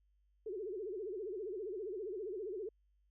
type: tone with vibrato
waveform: sine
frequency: 399.3 Hz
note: G4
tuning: 32 cents sharp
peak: -39 dBFS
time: 0.46-2.69 s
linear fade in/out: 5 ms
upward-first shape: sine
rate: 15 Hz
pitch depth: 200 cents each way
effects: added 50 Hz sine -70 dBFS peak until 3.1 s